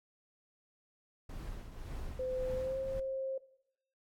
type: noise with tremolo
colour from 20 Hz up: brown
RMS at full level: -41 dBFS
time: 1.29-3 s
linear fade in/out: 5 ms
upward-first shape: triangle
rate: 1.8 Hz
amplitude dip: 60%
type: tone with pitch glide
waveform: sine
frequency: 513 to 532 Hz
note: C5 to C5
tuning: -34 to +29 cents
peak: -34 dBFS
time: 2.19-3.38 s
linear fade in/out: 5 ms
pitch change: +63 cents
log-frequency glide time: 2.55-2.77 s
effects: noise-tail reverb RT60 0.7 s tail -17 dB re dry + AAC 64 kbps